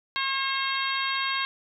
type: harmonic tone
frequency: 539 Hz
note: C#5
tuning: 49 cents flat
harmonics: 2 / 3 / 4 / 5 / 6 / 7 / 8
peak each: -30 / -32 / -33 / -34 / -35 / -35 / -36 dBFS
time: 0.16-1.45 s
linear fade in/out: 0 ms
effects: none